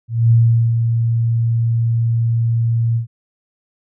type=tone with ADSR envelope; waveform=sine; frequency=115.7 Hz; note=A#2; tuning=13 cents flat; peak=-7 dBFS; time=0.08-3.07 s; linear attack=230 ms; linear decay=420 ms; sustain=-6 dB; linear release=110 ms; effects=none